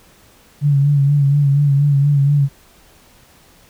sine tone with vibrato, 142.1 Hz, C#3, 43 cents sharp, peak -10 dBFS, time 0.61-2.49 s, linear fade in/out 50 ms, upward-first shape sine, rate 4.2 Hz, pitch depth 46 cents each way, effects pink hiss -49 dBFS RMS until 3.69 s

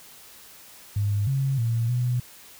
sine tone with pitch steps, 102.3 / 135.6 / 115.6 / 123.5 Hz, G#2 / C#3 / A#2 / B2, -26 / -38 / -14 / 0 cents, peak -21 dBFS, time 0.96-2.2 s, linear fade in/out 5 ms, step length 310 ms, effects white hiss -48 dBFS RMS until 2.59 s

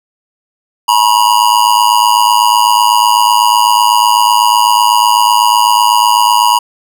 square tone with amplitude modulation, 963 Hz, B5, 44 cents flat, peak -3 dBFS, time 0.88-6.59 s, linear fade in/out 10 ms, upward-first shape sine, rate 108 Hz, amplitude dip 90%, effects none

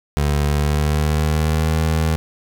25% pulse tone with pitch glide, 72.9 to 79.5 Hz, D2 to D#2, -12 to +38 cents, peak -12 dBFS, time 0.17-2.16 s, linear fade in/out 0 ms, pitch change +150 cents, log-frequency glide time 0.46-1.8 s, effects none

